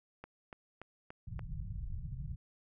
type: click train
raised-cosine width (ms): 0.5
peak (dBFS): -31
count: 5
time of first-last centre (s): 0.24-1.393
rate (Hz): 3.47
type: low-pass noise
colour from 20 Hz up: pink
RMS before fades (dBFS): -41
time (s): 1.27-2.36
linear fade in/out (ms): 10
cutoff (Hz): 160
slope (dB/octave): 48
effects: none